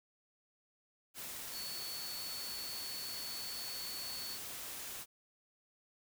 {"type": "tone in noise", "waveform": "sine", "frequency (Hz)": 4435, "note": "C#8", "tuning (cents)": 0, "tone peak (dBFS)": -43, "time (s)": [1.51, 4.39], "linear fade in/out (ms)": 50, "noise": "white", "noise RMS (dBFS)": -45, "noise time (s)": [1.14, 5.06], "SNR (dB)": -1, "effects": []}